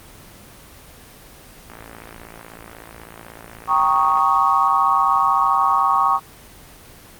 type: click train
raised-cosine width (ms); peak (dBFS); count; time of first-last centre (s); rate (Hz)
0.5; -22; 141; 1.7-4.191; 56.2
type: chord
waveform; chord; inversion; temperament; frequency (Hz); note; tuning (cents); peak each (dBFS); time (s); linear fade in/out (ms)
sine; Eb dominant seventh; first; equal; 784 / 932.3 / 1108.7 / 1244.5; G5 / Bb5 / Db6 / Eb6; 0 / 0 / 0 / 0; -21 / -21 / -16 / -21; 3.67-6.2; 50
effects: pink hiss -43 dBFS RMS until 7.19 s + Opus 24 kbps